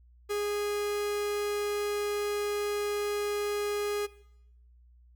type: tone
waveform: 45% pulse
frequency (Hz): 412.6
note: G#4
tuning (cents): -11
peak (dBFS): -29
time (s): 0.29-4.07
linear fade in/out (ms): 20
effects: noise-tail reverb RT60 0.8 s tail -19 dB re dry + added 60 Hz sine -55 dBFS peak until 5.15 s